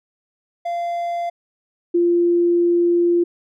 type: tone pair in turn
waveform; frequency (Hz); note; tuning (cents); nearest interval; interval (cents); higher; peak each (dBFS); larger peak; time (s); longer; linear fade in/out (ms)
triangle / sine; 690 / 346.1; F5 / F4; -21 / -16; octave; 1195; first; -19 / -13; second; 0.65-1.3 / 1.94-3.24; second; 10
effects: none